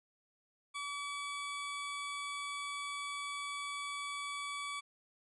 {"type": "tone", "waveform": "20% pulse", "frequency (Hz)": 1144, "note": "D6", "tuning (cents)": -46, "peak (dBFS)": -34, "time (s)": [0.74, 4.81], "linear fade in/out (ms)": 20, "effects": ["resampled to 24000 Hz"]}